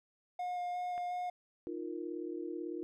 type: tone with vibrato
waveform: triangle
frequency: 715 Hz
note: F5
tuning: 41 cents sharp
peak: -33 dBFS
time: 0.39-1.3 s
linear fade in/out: 5 ms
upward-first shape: square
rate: 2.8 Hz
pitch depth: 9 cents each way
type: click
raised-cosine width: 0.5 ms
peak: -36 dBFS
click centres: 0.979 s
type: chord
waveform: sine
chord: Eb suspended second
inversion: none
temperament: equal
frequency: 311.1 / 349.2 / 466.2 Hz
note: Eb4 / F4 / Bb4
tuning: 0 / 0 / 0 cents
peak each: -42 / -40 / -46 dBFS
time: 1.67-2.83 s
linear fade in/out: 0 ms
effects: none